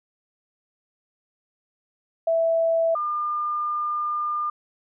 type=tone pair in turn; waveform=sine; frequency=659 / 1204.4 Hz; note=E5 / D6; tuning=-1 / +43 cents; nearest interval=minor seventh; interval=1044 cents; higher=second; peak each=-18 / -23 dBFS; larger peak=first; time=2.27-2.95 / 2.95-4.5 s; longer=second; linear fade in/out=5 ms; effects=none